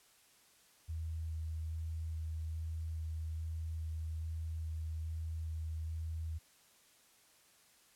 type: tone with vibrato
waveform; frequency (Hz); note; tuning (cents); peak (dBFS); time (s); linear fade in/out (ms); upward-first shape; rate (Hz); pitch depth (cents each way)
sine; 80.2; E2; -47; -37; 0.88-6.39; 20; square; 1.2; 9
effects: white hiss -66 dBFS RMS until 7.95 s + low-pass 12000 Hz 12 dB/octave